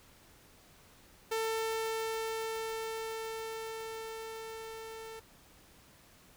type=tone with level ramp; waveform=sawtooth; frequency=446.4 Hz; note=A4; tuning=25 cents sharp; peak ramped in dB=-27 to -40 dBFS; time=1.31-5.2 s; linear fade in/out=10 ms; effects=pink hiss -60 dBFS RMS until 6.36 s